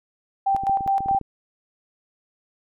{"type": "tone with tremolo", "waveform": "sine", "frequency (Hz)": 784, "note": "G5", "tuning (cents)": 0, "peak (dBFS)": -17, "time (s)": [0.46, 1.19], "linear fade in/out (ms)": 10, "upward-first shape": "square", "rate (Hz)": 4.8, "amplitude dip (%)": 60}
{"type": "clicks", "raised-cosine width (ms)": 3, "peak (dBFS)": -22, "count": 10, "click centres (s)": [0.548, 0.636, 0.696, 0.808, 0.863, 1.006, 1.06, 1.112, 1.148, 1.213]}
{"effects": []}